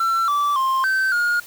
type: tone with pitch steps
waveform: triangle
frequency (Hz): 1347 / 1160 / 1056 / 1545 / 1428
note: E6 / D6 / C6 / G6 / F6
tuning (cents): +37 / -22 / +16 / -26 / +38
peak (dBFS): -15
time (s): 0-1.4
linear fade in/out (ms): 5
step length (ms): 280
effects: white hiss -42 dBFS RMS until 1.46 s